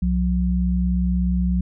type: tone pair together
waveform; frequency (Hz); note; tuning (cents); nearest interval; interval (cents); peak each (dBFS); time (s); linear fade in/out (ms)
sine; 63.82 / 180.5; C2 / F#3; -43 / -43; octave + tritone; 1800; -20; 0.02-1.61; 5
effects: none